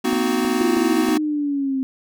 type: chord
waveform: square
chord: C half-diminished seventh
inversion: third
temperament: equal with one note detuned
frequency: 233.1 / 256.1 / 311.1 / 370 Hz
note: Bb3 / C4 / Eb4 / Gb4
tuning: 0 / -37 / 0 / 0 cents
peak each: -25 / -23 / -26 / -24 dBFS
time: 0.04-1.18 s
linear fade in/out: 10 ms
type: click train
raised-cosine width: 1 ms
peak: -18 dBFS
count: 4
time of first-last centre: 0.13-1.088 s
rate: 3.13 Hz
type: linear sweep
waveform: sine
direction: down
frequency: 349.2 to 261.6 Hz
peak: -19 dBFS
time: 0.61-1.83 s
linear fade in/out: 0 ms
effects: none